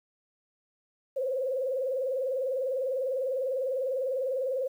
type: tone with vibrato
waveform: sine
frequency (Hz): 523.3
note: C5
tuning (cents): 0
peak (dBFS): -27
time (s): 1.16-4.68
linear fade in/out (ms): 10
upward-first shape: sine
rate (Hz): 20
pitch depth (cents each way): 98
effects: 10-bit